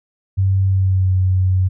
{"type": "tone with pitch glide", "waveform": "sine", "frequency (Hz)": [96.1, 93.09], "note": ["G2", "F#2"], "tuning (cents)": [-34, 11], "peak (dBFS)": -12, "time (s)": [0.37, 1.69], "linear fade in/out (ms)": 20, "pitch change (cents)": -55, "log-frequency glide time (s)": [0.66, 1.13], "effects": []}